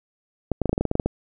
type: clicks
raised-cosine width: 2 ms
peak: -8 dBFS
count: 12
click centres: 0.517 / 0.617 / 0.657 / 0.694 / 0.73 / 0.779 / 0.81 / 0.853 / 0.914 / 0.954 / 0.998 / 1.06 s
effects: none